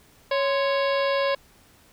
harmonic tone with a mistuned harmonic, 554.4 Hz, C#5, in tune, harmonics 1 / 2 / 3 / 4 / 5 / 6 / 7 / 8 / 9, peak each -22 / -28 / -32 / -34 / -36 / -38 / -39 / -40 / -41 dBFS, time 0.31-1.35 s, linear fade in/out 5 ms, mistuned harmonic 2, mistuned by -110 cents, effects pink hiss -56 dBFS RMS until 1.92 s

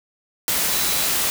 sine tone in noise, 3950 Hz, B7, in tune, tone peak -31 dBFS, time 0.72-1.08 s, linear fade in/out 0 ms, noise white, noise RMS -21 dBFS, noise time 0.48-1.3 s, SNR -13 dB, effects none

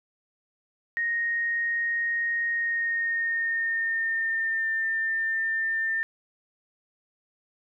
sine tone with pitch glide, 1864.7 to 1798.1 Hz, A#6 to A6, 0 to +37 cents, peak -24 dBFS, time 0.97-6.03 s, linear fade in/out 0 ms, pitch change -63 cents, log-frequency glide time 2.5-4.76 s, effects none

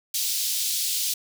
pink high-pass noise, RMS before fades -26 dBFS, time 0.14-1.14 s, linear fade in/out 5 ms, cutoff 3600 Hz, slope 24 dB/octave, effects none

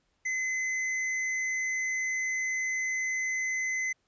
square tone, 2042 Hz, C7, 43 cents flat, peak -29 dBFS, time 0.25-3.93 s, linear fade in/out 10 ms, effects pink hiss -74 dBFS RMS until 4.07 s + resampled to 16000 Hz

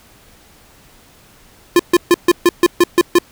square tone bursts, 349.2 Hz, F4, in tune, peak -7 dBFS, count 9, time 1.76-3.186 s, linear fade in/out 2 ms, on 34 ms, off 140 ms, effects pink hiss -47 dBFS RMS until 3.31 s

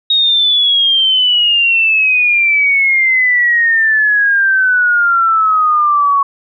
sine exponential sweep, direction down, 3764 to 1108.7 Hz, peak -8 dBFS, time 0.1-6.23 s, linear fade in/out 5 ms, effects none

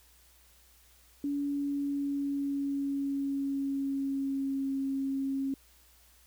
sine tone with pitch glide, 284.8 to 271.3 Hz, C#4 to C#4, +47 to -37 cents, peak -29 dBFS, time 1.24-5.54 s, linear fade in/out 2 ms, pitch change -84 cents, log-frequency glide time 1.37-4.75 s, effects added 60 Hz sine -63 dBFS peak until 6.26 s + white hiss -62 dBFS RMS until 6.26 s

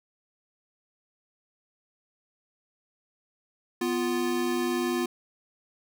square tone pair together, 248 / 348.9 Hz, B3 / F4, +7 / -2 cents, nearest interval tritone, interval 591 cents, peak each -30 / -28 dBFS, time 3.81-5.06 s, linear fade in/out 5 ms, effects none

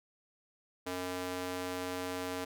square tone with high-pass filter, 91 Hz, F#2, 28 cents flat, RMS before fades -38 dBFS, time 0.86-2.45 s, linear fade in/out 10 ms, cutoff 350 Hz, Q 0.94, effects none

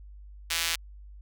sawtooth tone with high-pass filter, 166.7 Hz, E3, 20 cents sharp, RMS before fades -29 dBFS, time 0.5-0.76 s, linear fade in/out 10 ms, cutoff 2600 Hz, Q 0.91, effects added 50 Hz sine -44 dBFS peak until 1.21 s

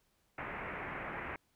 white low-pass noise, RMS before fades -42 dBFS, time 0.38-1.36 s, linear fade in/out 2 ms, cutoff 2300 Hz, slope 48 dB/octave, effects pink hiss -75 dBFS RMS until 1.55 s

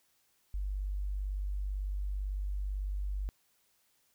sine tone, 49 Hz, G1, in tune, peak -32 dBFS, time 0.54-3.29 s, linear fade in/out 0 ms, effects white hiss -72 dBFS RMS until 4.14 s

